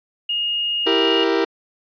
sine tone, 2853 Hz, F7, 36 cents sharp, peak -19 dBFS, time 0.29-1.24 s, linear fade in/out 5 ms
40% pulse chord, E diminished, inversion none, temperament equal, 329.6 / 392 / 466.2 Hz, E4 / G4 / Bb4, 0 / 0 / 0 cents, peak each -20 dBFS, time 0.86-1.45 s, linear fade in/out 10 ms
effects resampled to 11025 Hz

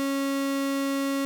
35% pulse tone, 275.2 Hz, C#4, 12 cents flat, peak -23 dBFS, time 0-1.25 s, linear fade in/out 0 ms, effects none

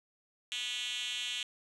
5% pulse tone with high-pass filter, 244.7 Hz, B3, 16 cents flat, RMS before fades -37 dBFS, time 0.52-1.43 s, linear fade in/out 0 ms, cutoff 3200 Hz, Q 3.8, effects resampled to 24000 Hz + 9-bit

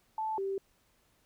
sine tone pair in turn, 875 / 389.8 Hz, A5 / G4, -10 / -10 cents, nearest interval octave + major second, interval 1400 cents, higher first, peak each -31 / -31 dBFS, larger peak neither, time 0.18-0.38 / 0.38-0.58 s, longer neither, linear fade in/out 2 ms, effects pink hiss -70 dBFS RMS until 1.25 s

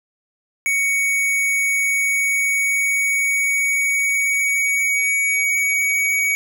square tone with pitch glide, 2235 to 2254 Hz, C#7 to C#7, +14 to +28 cents, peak -17 dBFS, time 0.66-6.35 s, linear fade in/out 0 ms, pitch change +14 cents, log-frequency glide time 1.65-6.14 s, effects none

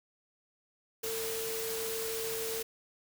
sine tone in noise, 450 Hz, A4, 39 cents sharp, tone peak -36 dBFS, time 1.03-2.63 s, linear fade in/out 10 ms, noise white, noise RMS -38 dBFS, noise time 1.03-2.63 s, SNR -1 dB, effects none

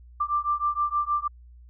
sine beating tone pair, 1178 / 1184.4 Hz, D6 / D6, +5 / +14 cents, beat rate 6.4 Hz, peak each -26 dBFS, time 0.2-1.28 s, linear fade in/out 10 ms, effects added 60 Hz sine -46 dBFS peak until 1.69 s

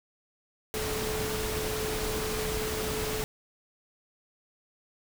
sine tone in noise, 432.7 Hz, A4, 29 cents flat, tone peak -33 dBFS, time 0.74-3.24 s, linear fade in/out 0 ms, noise pink, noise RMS -33 dBFS, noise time 0.74-3.24 s, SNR -3 dB, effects none

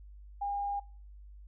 sine tone, 808 Hz, G#5, 48 cents flat, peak -31 dBFS, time 0.41-0.8 s, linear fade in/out 10 ms, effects noise-tail reverb RT60 0.5 s tail -25 dB re dry + added 50 Hz sine -48 dBFS peak until 1.47 s

